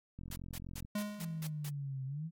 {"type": "click train", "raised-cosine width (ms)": 5, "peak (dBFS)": -34, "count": 30, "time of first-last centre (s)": [0.19, 0.849], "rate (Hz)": 44}
{"type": "noise bursts", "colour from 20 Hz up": "white", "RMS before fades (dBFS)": -46, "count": 7, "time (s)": [0.31, 1.694], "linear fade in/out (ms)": 5, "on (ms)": 52, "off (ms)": 170}
{"type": "tone with exponential decay", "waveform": "square", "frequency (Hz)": 207.7, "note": "G#3", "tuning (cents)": 0, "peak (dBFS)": -33, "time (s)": [0.95, 1.64], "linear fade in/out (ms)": 5, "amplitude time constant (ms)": 150}
{"type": "exponential two-way sweep", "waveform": "sine", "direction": "down then up", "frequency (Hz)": [169.4, 130.81, 169.4], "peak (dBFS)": -37, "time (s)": [1.18, 2.31], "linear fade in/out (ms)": 50, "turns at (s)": 2.05}
{"effects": ["AAC 64 kbps"]}